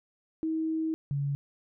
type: tone pair in turn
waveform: sine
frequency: 319.4 / 141.29 Hz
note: D#4 / C#3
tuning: +45 / +33 cents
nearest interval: octave + major second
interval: 1412 cents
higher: first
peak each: -27 dBFS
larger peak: neither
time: 0.43-0.94 / 1.11-1.35 s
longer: first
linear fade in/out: 0 ms
effects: none